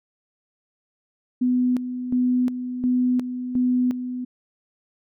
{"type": "tone with tremolo", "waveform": "sine", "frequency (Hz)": 249.9, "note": "B3", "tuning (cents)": 21, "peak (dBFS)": -17, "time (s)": [1.41, 4.25], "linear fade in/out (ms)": 10, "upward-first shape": "square", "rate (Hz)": 1.4, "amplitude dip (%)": 65, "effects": []}